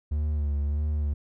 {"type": "tone with vibrato", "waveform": "triangle", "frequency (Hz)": 73.42, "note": "D2", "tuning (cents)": 0, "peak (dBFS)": -22, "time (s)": [0.11, 1.14], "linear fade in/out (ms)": 10, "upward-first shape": "sine", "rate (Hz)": 1.6, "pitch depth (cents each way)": 44, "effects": []}